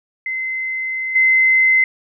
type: tone with level steps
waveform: sine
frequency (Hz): 2059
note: C7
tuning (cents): -28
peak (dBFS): -20 / -10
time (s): 0.26-1.84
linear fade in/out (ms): 2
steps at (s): 1.15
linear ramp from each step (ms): 10
effects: none